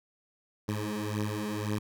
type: beating tone pair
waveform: 15% pulse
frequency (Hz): 104.4 / 106.3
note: G#2 / G#2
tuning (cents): +10 / +41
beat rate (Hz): 1.9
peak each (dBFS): -28 / -27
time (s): 0.68-1.79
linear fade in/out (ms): 10
effects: none